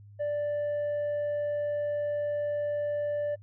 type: tone with tanh clipping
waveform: sine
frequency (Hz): 587.3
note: D5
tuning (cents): 0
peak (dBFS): -28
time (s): 0.19-3.36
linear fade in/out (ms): 20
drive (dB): 2
effects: noise-tail reverb RT60 0.1 s tail -25 dB re dry + added 102 Hz sine -48 dBFS peak until 3.42 s